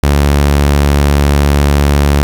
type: tone with vibrato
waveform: sawtooth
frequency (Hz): 71.6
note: D2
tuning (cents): -43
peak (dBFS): -3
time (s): 0.03-2.23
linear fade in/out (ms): 0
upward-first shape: triangle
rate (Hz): 14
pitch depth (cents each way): 11
effects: 7-bit